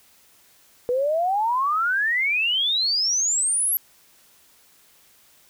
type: exponential sweep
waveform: sine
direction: up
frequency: 480 to 11850 Hz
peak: -19 dBFS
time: 0.89-3.77 s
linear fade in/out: 0 ms
effects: white hiss -56 dBFS RMS until 5.49 s